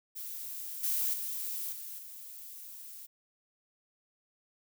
violet noise with level steps, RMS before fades -41 / -31 / -37 / -43 / -47 dBFS, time 0.15-3.07 s, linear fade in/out 20 ms, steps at 0.83 / 1.13 / 1.72 / 1.98 s, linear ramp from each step 10 ms, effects none

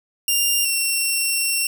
10% pulse tone pair in turn, 2794 / 2725 Hz, F7 / F7, 0 / -43 cents, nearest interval unison, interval 43 cents, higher first, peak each -8 / -10 dBFS, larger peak first, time 0.28-0.65 / 0.65-1.67 s, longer second, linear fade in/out 2 ms, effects 8-bit

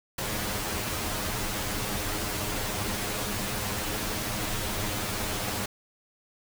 pink noise with comb filter, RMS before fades -31 dBFS, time 0.18-5.66 s, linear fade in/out 5 ms, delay 9.6 ms, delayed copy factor +0.75, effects none

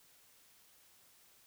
silence, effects white hiss -65 dBFS RMS until 1.46 s

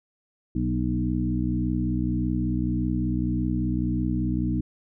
harmonic tone with a mistuned harmonic, 61.74 Hz, B1, in tune, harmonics 1 / 2 / 3 / 4 / 5, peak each -29 / -29 / -29 / -29 / -29 dBFS, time 0.55-4.61 s, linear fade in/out 5 ms, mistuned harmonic 4, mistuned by -24 cents, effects none

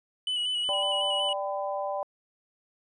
triangle tone with vibrato, 2960 Hz, F#7, in tune, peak -25 dBFS, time 0.27-1.33 s, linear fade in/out 2 ms, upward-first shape square, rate 5.4 Hz, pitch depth 24 cents each way
sine chord, G major, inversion second, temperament equal with one note detuned, 587.3 / 784 / 1006.2 Hz, D5 / G5 / B5, 0 / 0 / +32 cents, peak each -31 / -33 / -36 dBFS, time 0.69-2.03 s, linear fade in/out 0 ms
effects resampled to 24000 Hz

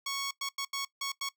10% pulse tone bursts at uneven times, 1108 Hz, C#6, 1 cent flat, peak -24 dBFS, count 6, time 0.06-0.31 / 0.41-0.49 / 0.58-0.65 / 0.73-0.85 / 1.01-1.12 / 1.21-1.29 s, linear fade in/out 5 ms, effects noise-tail reverb RT60 0.1 s tail -19 dB re dry

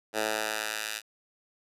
10% pulse tone with high-pass filter sweep, 108.4 Hz, A2, 25 cents flat, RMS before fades -32 dBFS, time 0.13-1.02 s, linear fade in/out 50 ms, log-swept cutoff 490 to 2400 Hz, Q 0.76, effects resampled to 32000 Hz

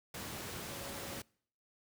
sine tone in noise, 554.4 Hz, C#5, in tune, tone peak -51 dBFS, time 0.72-1.19 s, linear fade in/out 5 ms, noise pink, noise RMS -43 dBFS, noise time 0.14-1.22 s, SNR -11 dB, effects noise-tail reverb RT60 0.6 s tail -26 dB re dry + high-pass 80 Hz 12 dB/octave

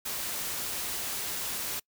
white noise, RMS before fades -34 dBFS, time 0.05-1.8 s, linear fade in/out 10 ms, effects noise-tail reverb RT60 0.1 s tail -26 dB re dry

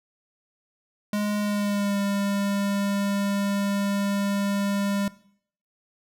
square tone with pitch glide, 207.7 to 200.3 Hz, G#3 to G3, 0 to +38 cents, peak -24 dBFS, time 1.13-5.08 s, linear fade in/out 2 ms, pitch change -62 cents, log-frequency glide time 1.39-1.98 s, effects noise-tail reverb RT60 0.6 s tail -18 dB re dry

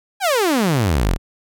sawtooth exponential sweep, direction down, 835 to 35 Hz, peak -11 dBFS, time 0.2-1.18 s, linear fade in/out 50 ms, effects none

